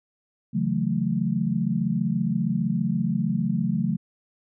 sine chord, F# minor seventh, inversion second, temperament equal, 138.59 / 164.81 / 185 / 220 Hz, C#3 / E3 / F#3 / A3, 0 / 0 / 0 / 0 cents, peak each -29 / -28 / -26 / -26 dBFS, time 0.53-3.97 s, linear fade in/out 20 ms, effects none

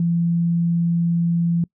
sine tone, 169.8 Hz, F3, 48 cents flat, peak -16 dBFS, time 0-1.64 s, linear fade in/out 2 ms, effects noise-tail reverb RT60 0.1 s tail -25 dB re dry

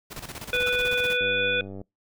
pink noise with tremolo, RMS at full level -36 dBFS, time 0.1-1.17 s, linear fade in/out 20 ms, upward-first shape square, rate 16 Hz, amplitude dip 70%
harmonic tone, 493.9 Hz, B4, in tune, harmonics 1 / 3 / 5 / 7, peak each -27 / -27 / -25 / -30 dBFS, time 0.53-1.61 s, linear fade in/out 2 ms
sawtooth tone with exponential decay, 1326 Hz, E6, 10 cents sharp, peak -26 dBFS, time 0.67-0.75 s, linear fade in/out 1 ms, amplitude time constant 16 ms
click train, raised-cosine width 2 ms, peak -26 dBFS, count 60, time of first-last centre 1.21-1.815 s, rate 97.6 Hz
effects noise-tail reverb RT60 0.2 s tail -25 dB re dry

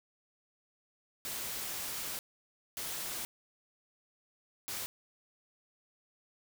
white noise bursts at uneven times, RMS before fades -39 dBFS, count 3, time 1.25-2.19 / 2.77-3.25 / 4.68-4.86 s, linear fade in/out 0 ms, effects none

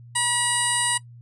15% pulse tone with low-pass filter, 965 Hz, B5, 40 cents flat, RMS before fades -23 dBFS, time 0.15-0.98 s, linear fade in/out 10 ms, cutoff 8600 Hz, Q 7, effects noise-tail reverb RT60 0.1 s tail -19 dB re dry + added 119 Hz sine -42 dBFS peak until 1.21 s

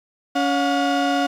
35% pulse tone pair together, 280.3 / 718.5 Hz, C#4 / F5, +19 / +49 cents, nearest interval octave + major third, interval 1630 cents, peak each -19 dBFS, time 0.35-1.27 s, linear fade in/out 10 ms, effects low-pass 5000 Hz 12 dB/octave + 8-bit

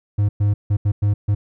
triangle tone bursts at uneven times, 102.6 Hz, G#2, 21 cents flat, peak -12 dBFS, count 6, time 0.18-0.29 / 0.4-0.54 / 0.7-0.77 / 0.85-0.92 / 1.02-1.14 / 1.28-1.35 s, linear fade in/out 10 ms, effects none

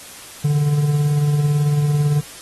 triangle tone with tremolo, 146.83 Hz, D3, in tune, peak -10 dBFS, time 0.44-2.21 s, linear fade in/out 10 ms, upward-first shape triangle, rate 18 Hz, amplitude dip 45%, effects white hiss -38 dBFS RMS until 2.41 s + AAC 32 kbps

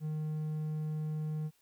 triangle tone, 154.2 Hz, D#3, 15 cents flat, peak -31 dBFS, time 0-1.51 s, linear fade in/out 50 ms, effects white hiss -71 dBFS RMS until 1.61 s

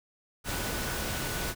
sine tone in noise, 1482 Hz, F#6, 2 cents sharp, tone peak -42 dBFS, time 0.44-1.55 s, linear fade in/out 50 ms, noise pink, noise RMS -33 dBFS, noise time 0.44-1.55 s, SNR -12 dB, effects none

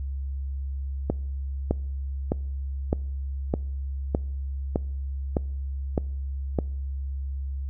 click train, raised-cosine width 2 ms, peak -9 dBFS, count 10, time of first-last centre 1.1-6.588 s, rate 1.64 Hz, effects noise-tail reverb RT60 0.7 s tail -25 dB re dry + added 68 Hz sine -28 dBFS peak until 7.69 s

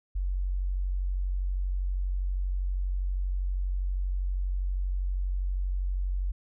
sine tone, 46.25 Hz, F#1, in tune, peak -26 dBFS, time 0.15-6.32 s, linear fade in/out 10 ms, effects none

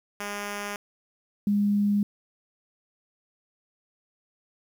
5% pulse / sine tone pair in turn, 204.4 / 204.4 Hz, G#3 / G#3, -27 / -27 cents, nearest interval unison, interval 0 cents, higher neither, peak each -20 dBFS, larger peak neither, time 0.2-0.76 / 1.47-2.03 s, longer neither, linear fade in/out 2 ms, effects 9-bit

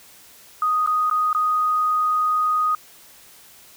sine tone with dropouts, 1244.5 Hz, D#6, in tune, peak -17 dBFS, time 0.62-2.75 s, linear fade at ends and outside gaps 2 ms, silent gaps 0.863-0.873 / 1.099-1.111 / 1.33-1.348 s, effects white hiss -48 dBFS RMS until 3.76 s

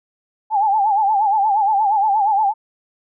sine tone with vibrato, 830 Hz, G#5, 1 cent flat, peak -13 dBFS, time 0.5-2.54 s, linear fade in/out 50 ms, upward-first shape sine, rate 8.5 Hz, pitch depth 110 cents each way, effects none

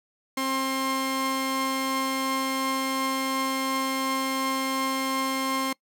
sawtooth tone pair together, 266.2 / 1062 Hz, C4 / C6, +30 / +25 cents, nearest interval 2 octaves, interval 2395 cents, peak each -24 / -24 dBFS, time 0.37-5.73 s, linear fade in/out 5 ms, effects noise-tail reverb RT60 0.1 s tail -24 dB re dry

